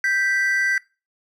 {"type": "tone pair together", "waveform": "triangle", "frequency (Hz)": [1568, 1969.3], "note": ["G6", "B6"], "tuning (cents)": [0, -5], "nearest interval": "major third", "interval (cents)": 395, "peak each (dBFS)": -19, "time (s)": [0.04, 0.78], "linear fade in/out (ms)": 2, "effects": ["noise-tail reverb RT60 0.3 s tail -22 dB re dry"]}